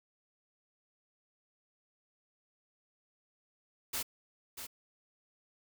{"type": "noise with echo", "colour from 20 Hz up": "white", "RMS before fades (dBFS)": -36, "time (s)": [3.93, 4.03], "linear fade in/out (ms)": 10, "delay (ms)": 640, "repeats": 1, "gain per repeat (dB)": -8, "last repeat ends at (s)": 4.67, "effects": []}